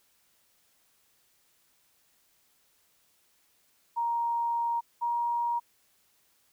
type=tone pair in turn; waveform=sine; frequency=937 / 946.2 Hz; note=A#5 / A#5; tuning=+9 / +26 cents; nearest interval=unison; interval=17 cents; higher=second; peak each=-26 dBFS; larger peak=neither; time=3.96-4.81 / 5.01-5.6 s; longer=first; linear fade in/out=20 ms; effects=white hiss -68 dBFS RMS until 6.52 s